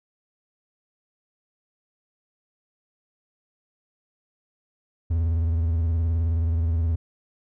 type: tone with vibrato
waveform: triangle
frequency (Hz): 82.41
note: E2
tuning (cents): 0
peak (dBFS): -18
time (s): 5.1-6.96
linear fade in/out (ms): 10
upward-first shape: square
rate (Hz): 19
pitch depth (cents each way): 59
effects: none